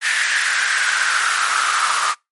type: noise with high-pass filter sweep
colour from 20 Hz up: pink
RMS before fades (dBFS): -18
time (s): 0.01-2.15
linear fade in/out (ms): 50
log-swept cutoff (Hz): 1800 to 1200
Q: 5.8
effects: noise-tail reverb RT60 0.2 s tail -25 dB re dry + MP3 48 kbps